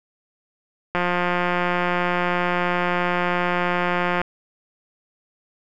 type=click train; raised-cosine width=0.5 ms; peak=-7 dBFS; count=579; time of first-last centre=0.95-4.216 s; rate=177 Hz; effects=none